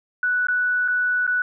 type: tone with dropouts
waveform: sine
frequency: 1480 Hz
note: F#6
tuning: in tune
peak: -18 dBFS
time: 0.23-1.42 s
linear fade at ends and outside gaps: 2 ms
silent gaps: 0.47-0.484 / 0.879-0.883 / 1.267-1.276 s
effects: none